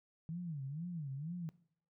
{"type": "tone with vibrato", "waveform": "sine", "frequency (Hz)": 154.5, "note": "D#3", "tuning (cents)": -12, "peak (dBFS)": -39, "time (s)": [0.29, 1.49], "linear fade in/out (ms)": 0, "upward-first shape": "sine", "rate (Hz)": 2.1, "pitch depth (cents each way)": 250, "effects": ["noise-tail reverb RT60 0.6 s tail -19 dB re dry"]}